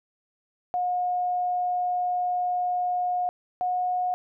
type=tone pair in turn; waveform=sine; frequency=720 / 725.8 Hz; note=F#5 / F#5; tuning=-47 / -34 cents; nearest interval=unison; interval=13 cents; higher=second; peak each=-23 dBFS; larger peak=neither; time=0.74-3.29 / 3.61-4.14 s; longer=first; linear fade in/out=0 ms; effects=none